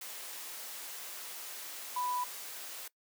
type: tone in noise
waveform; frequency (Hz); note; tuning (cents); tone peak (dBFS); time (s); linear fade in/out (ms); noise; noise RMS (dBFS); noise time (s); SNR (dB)
sine; 991; B5; +6; -32; 1.96-2.24; 5; white; -44; 0.01-2.88; +9
effects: noise-tail reverb RT60 0.1 s tail -21 dB re dry + high-pass 400 Hz 12 dB/octave